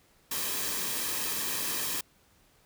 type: noise with comb filter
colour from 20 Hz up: white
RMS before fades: -32 dBFS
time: 0.31-2.01 s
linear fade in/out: 5 ms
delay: 1.4 ms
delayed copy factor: -0.5
effects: pink hiss -64 dBFS RMS until 2.65 s